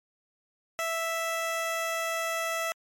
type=tone; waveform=15% pulse; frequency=659.3 Hz; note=E5; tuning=in tune; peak=-22 dBFS; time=0.79-2.72 s; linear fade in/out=0 ms; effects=MP3 64 kbps